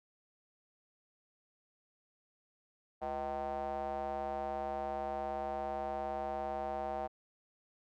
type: tone with band-pass filter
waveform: square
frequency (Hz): 69.9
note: C#2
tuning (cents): +15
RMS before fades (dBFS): -38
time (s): 3.01-7.08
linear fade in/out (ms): 20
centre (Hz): 720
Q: 5.6
effects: none